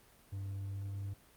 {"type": "tone with pitch glide", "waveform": "triangle", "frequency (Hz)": [98, 99.02], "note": ["G2", "G2"], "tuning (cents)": [0, 18], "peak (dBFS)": -36, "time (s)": [0.32, 1.14], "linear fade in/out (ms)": 10, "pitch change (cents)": 18, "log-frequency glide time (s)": [0.43, 0.91], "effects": ["pink hiss -63 dBFS RMS until 1.36 s", "Opus 32 kbps"]}